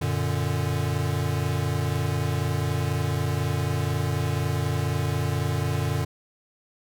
square chord, Gb augmented, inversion none, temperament equal, 92.5 / 116.54 / 146.83 Hz, Gb2 / Bb2 / D3, 0 / 0 / 0 cents, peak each -29 / -29 / -28 dBFS, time 0.01-6.05 s, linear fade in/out 10 ms, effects none

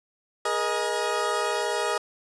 20% pulse chord, Ab suspended second, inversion none, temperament equal with one note detuned, 415.3 / 476 / 622.3 Hz, Ab4 / Bb4 / Eb5, 0 / +36 / 0 cents, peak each -24 dBFS, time 0.45-1.98 s, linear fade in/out 5 ms, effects resampled to 24000 Hz

